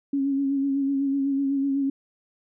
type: tone with vibrato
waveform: sine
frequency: 275.6 Hz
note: C#4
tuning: 10 cents flat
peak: -21 dBFS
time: 0.13-1.9 s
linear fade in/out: 5 ms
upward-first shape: sine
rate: 8 Hz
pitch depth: 33 cents each way
effects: none